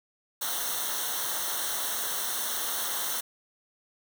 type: noise with comb filter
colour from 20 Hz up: white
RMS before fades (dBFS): -31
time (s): 0.41-3.21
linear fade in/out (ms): 10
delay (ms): 0.41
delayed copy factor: -0.85
effects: none